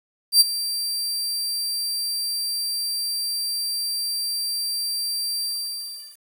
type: tone with ADSR envelope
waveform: sawtooth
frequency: 4704 Hz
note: D8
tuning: 2 cents sharp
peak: -6 dBFS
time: 0.32-6.19 s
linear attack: 85 ms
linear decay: 24 ms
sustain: -15 dB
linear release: 770 ms
effects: 8-bit